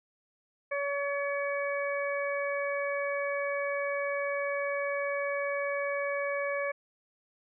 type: harmonic tone with a mistuned harmonic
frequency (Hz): 565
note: C#5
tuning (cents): +33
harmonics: 1 / 2 / 3 / 4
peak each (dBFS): -31 / -38 / -37 / -37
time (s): 0.71-6.72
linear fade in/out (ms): 10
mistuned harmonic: 3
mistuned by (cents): +15
effects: none